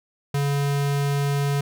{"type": "tone", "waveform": "square", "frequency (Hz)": 141.7, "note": "C#3", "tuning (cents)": 38, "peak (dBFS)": -21, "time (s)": [0.34, 1.61], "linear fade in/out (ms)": 5, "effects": []}